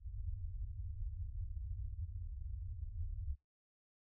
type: low-pass noise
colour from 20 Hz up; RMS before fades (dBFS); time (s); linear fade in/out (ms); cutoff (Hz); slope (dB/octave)
white; -43; 0-3.36; 50; 100; 96
effects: noise-tail reverb RT60 0.2 s tail -24 dB re dry